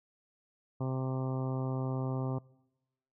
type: harmonic tone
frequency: 130.8 Hz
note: C3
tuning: in tune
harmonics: 1 / 2 / 3 / 4 / 5 / 6 / 7 / 8 / 9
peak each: -32 / -38 / -42 / -44 / -46 / -48 / -49 / -50 / -51 dBFS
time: 0.8-2.39 s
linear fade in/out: 10 ms
effects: noise-tail reverb RT60 1.0 s tail -24 dB re dry